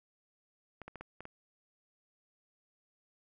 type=clicks; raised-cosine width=0.5 ms; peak=-30 dBFS; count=6; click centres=0.817 / 0.88 / 0.957 / 1.01 / 1.206 / 1.254 s; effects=none